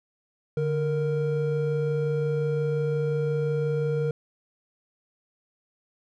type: tone pair together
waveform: triangle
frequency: 146.84 / 466.2 Hz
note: D3 / A#4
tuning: 0 / 0 cents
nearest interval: octave + minor sixth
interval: 2000 cents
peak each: -24 dBFS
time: 0.57-4.11 s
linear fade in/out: 2 ms
effects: none